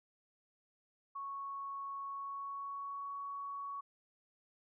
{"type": "tone with pitch glide", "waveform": "sine", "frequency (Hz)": [1107, 1119.9], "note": ["C#6", "C#6"], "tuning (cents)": [-3, 17], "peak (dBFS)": -40, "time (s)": [1.15, 3.81], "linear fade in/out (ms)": 10, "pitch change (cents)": 20, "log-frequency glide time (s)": [2.04, 3.13], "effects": []}